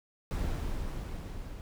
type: noise with level ramp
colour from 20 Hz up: brown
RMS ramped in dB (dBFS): -31 to -42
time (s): 0.31-1.61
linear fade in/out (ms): 0
effects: none